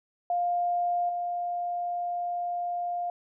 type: tone with level steps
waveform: sine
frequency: 703 Hz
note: F5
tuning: 11 cents sharp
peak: -24 / -28 dBFS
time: 0.3-3.1 s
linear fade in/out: 2 ms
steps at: 1.09 s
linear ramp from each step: 2 ms
effects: none